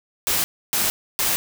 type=noise bursts; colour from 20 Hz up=white; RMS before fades=-21 dBFS; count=3; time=0.27-1.36 s; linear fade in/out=0 ms; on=170 ms; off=290 ms; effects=none